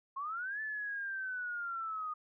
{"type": "linear two-way sweep", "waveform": "sine", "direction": "up then down", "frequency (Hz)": [1058, 1754, 1227], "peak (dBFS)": -36, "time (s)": [0.16, 2.14], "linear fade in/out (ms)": 10, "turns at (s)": 0.61, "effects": []}